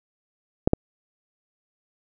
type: clicks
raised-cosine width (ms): 2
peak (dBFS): -3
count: 2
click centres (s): 0.675 / 0.734
effects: none